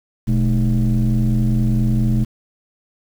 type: tone with frequency modulation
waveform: sine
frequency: 123.47 Hz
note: B2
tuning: in tune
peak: -12 dBFS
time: 0.27-2.25 s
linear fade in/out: 20 ms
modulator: 90.5 Hz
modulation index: 1.2
effects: tanh soft clip ceiling -10 dBFS + 7-bit